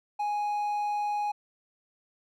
triangle tone, 830 Hz, G#5, 1 cent flat, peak -25 dBFS, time 0.19-1.32 s, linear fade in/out 10 ms, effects none

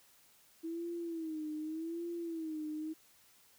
sine tone with vibrato, 323.6 Hz, E4, 32 cents flat, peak -37 dBFS, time 0.63-2.94 s, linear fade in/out 20 ms, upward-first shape sine, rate 0.85 Hz, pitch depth 99 cents each way, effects white hiss -65 dBFS RMS until 3.58 s

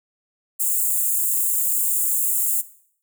white high-pass noise, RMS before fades -21 dBFS, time 0.59-2.62 s, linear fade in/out 20 ms, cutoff 7000 Hz, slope 96 dB/octave, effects noise-tail reverb RT60 0.6 s tail -17 dB re dry

